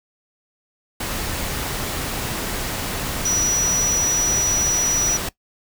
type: tone in noise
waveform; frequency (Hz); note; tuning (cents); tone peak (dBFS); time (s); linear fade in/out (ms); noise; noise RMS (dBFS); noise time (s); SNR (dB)
sine; 5860; F#8; -18; -18; 3.25-5.17; 5; pink; -26; 1-5.29; +5
effects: noise-tail reverb RT60 0.1 s tail -19 dB re dry